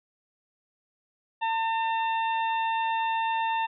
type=harmonic tone; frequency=902 Hz; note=A5; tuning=43 cents sharp; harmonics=1 / 2 / 3 / 4; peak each=-25 / -35 / -36 / -41 dBFS; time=1.41-3.67 s; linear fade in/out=20 ms; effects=none